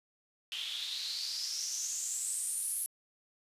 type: noise with band-pass filter sweep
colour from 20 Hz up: white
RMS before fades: -37 dBFS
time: 0.52-2.86 s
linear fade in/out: 0 ms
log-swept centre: 3100 to 11000 Hz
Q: 6.7
effects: resampled to 32000 Hz